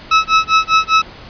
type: tone with tremolo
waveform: sawtooth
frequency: 1298 Hz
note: E6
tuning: 27 cents flat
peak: -3 dBFS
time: 0.11-1.02 s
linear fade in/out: 5 ms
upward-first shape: sine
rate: 5 Hz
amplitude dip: 100%
effects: pink hiss -36 dBFS RMS until 1.29 s + resampled to 11025 Hz